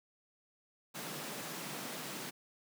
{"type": "high-pass noise", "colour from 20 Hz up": "pink", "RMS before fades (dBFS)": -43, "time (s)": [0.94, 2.31], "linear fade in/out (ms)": 20, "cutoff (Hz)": 140, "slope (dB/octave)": 48, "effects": []}